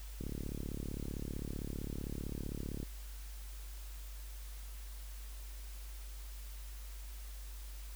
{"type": "click train", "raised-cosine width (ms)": 3, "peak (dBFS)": -28, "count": 94, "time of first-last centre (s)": [0.21, 2.83], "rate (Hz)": 35.5, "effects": ["added 50 Hz sine -44 dBFS peak until 7.95 s", "white hiss -56 dBFS RMS until 7.95 s"]}